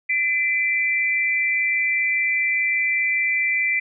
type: tone pair together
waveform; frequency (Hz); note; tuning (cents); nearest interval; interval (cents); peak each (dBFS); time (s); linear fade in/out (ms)
sine; 2024 / 2349; B6 / D7; +42 / 0; minor third; 258; -21; 0.09-3.8; 10
effects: none